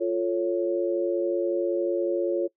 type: chord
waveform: sine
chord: F augmented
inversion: none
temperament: equal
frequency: 349.2 / 440 / 554.4 Hz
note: F4 / A4 / C#5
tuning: 0 / 0 / 0 cents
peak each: -25 / -30 / -27 dBFS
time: 0-2.48 s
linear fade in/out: 20 ms
effects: noise-tail reverb RT60 0.1 s tail -21 dB re dry